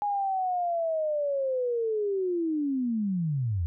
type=linear sweep; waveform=sine; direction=down; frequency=830 to 77.78 Hz; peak=-25 dBFS; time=0.02-3.66 s; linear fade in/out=0 ms; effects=none